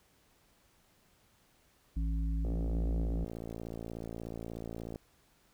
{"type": "harmonic tone", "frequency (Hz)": 55, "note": "A1", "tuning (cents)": 0, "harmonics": [1, 3, 5], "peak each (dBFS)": [-30, -40, -44], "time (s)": [1.96, 3.25], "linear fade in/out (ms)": 10}
{"type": "click train", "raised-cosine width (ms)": 2, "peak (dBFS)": -28, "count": 143, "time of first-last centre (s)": [2.45, 4.959], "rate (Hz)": 56.6}
{"effects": ["pink hiss -68 dBFS RMS until 5.53 s"]}